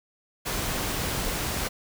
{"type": "noise", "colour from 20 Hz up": "pink", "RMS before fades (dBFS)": -29, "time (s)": [0.45, 1.69], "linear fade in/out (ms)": 20, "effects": []}